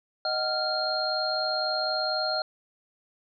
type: tone cluster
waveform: sine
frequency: 624 / 748 / 1393 / 4223 Hz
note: D#5 / F#5 / F6 / C8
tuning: +5 / +19 / -5 / +15 cents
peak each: -30 / -32 / -33 / -29 dBFS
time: 0.25-2.42 s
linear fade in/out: 2 ms
effects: none